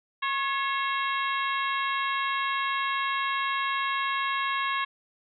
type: harmonic tone with a mistuned harmonic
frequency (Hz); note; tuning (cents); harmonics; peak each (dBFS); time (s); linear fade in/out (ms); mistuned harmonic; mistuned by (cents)
544; C#5; -33; 2 / 3 / 4 / 5 / 6 / 7; -28 / -32 / -34 / -36 / -38 / -39; 0.22-4.85; 10; 3; +55
effects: none